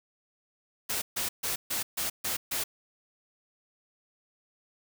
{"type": "noise bursts", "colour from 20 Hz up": "white", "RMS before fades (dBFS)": -31, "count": 7, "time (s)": [0.89, 2.64], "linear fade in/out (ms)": 10, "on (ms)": 130, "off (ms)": 140, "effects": []}